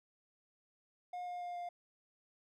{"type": "tone with pitch steps", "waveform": "triangle", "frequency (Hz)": [716, 711.5, 707, 702.5], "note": ["F5", "F5", "F5", "F5"], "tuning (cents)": [43, 32, 21, 10], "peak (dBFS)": -38, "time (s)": [1.13, 1.69], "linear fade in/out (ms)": 5, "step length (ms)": 140, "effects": []}